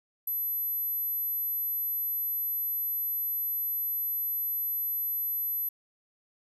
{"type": "tone", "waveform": "sine", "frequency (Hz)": 12000, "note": "F#9", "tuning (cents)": 23, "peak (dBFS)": -28, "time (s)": [0.27, 5.69], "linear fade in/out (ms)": 5, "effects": []}